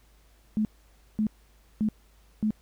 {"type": "tone bursts", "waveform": "sine", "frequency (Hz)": 214.9, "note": "A3", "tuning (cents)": -41, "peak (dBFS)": -22, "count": 4, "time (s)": [0.57, 2.506], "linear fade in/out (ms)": 0, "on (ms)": 79, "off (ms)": 540, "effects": ["added 52 Hz sine -57 dBFS peak until 2.61 s", "pink hiss -64 dBFS RMS until 2.61 s"]}